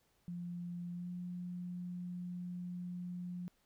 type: tone with pitch glide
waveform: sine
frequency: 174.61 to 177.87 Hz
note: F3 to F3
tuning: 0 to +32 cents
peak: -40 dBFS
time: 0.28-3.48 s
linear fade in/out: 0 ms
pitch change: +32 cents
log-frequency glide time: 0.93-1.1 s
effects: pink hiss -75 dBFS RMS until 3.65 s